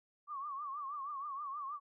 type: tone with vibrato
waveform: sine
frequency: 1137 Hz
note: C#6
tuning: 44 cents sharp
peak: -39 dBFS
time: 0.27-1.8 s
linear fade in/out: 50 ms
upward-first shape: triangle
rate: 6.3 Hz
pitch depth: 130 cents each way
effects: none